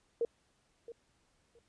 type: tone with echo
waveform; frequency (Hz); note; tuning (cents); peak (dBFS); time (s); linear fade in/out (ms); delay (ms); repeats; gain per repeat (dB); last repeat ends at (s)
sine; 466.2; A#4; 0; -28; 0.21-0.25; 2; 670; 2; -15; 1.59
effects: pink hiss -73 dBFS RMS until 1.68 s + resampled to 22050 Hz